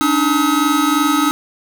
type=tone cluster; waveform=square; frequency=283.5 / 306.4 / 1275 Hz; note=C#4 / D#4 / D#6; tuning=+39 / -27 / +42 cents; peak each=-18 dBFS; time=0.01-1.31 s; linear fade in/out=0 ms; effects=none